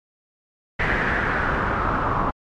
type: noise with low-pass filter sweep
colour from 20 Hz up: pink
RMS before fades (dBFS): -22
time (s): 0.79-2.31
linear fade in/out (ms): 10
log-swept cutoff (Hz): 1900 to 1100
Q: 3.8
effects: MP3 64 kbps